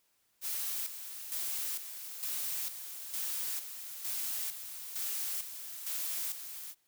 blue noise with tremolo, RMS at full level -36 dBFS, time 0.41-6.75 s, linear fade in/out 50 ms, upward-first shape square, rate 1.1 Hz, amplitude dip 60%, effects white hiss -74 dBFS RMS until 6.87 s

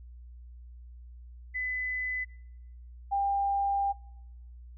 sine tone pair in turn, 2008 / 796.9 Hz, B6 / G5, +28 / +28 cents, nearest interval octave + major third, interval 1600 cents, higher first, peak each -30 / -25 dBFS, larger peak second, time 1.54-2.25 / 3.11-3.93 s, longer second, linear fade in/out 20 ms, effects noise-tail reverb RT60 0.9 s tail -24 dB re dry + added 60 Hz sine -45 dBFS peak until 4.77 s

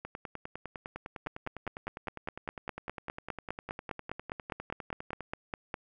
two click trains, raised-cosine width 0.5 ms, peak -24 / -19 dBFS, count 52 / 23, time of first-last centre 0.05-5.207 / 1.27-5.742 s, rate 9.89 / 4.92 Hz, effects none

